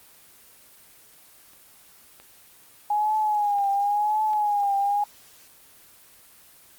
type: clicks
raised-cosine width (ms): 0.3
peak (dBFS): -36 / -30 / -30 / -36 / -28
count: 5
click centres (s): 1.534 / 2.2 / 3.585 / 3.64 / 4.334
type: tone with vibrato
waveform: sine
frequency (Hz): 828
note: G#5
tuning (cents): -5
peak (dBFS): -20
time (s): 2.9-5.04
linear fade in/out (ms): 5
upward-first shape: triangle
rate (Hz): 0.94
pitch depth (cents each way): 78
effects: white hiss -52 dBFS RMS until 6.78 s + Opus 24 kbps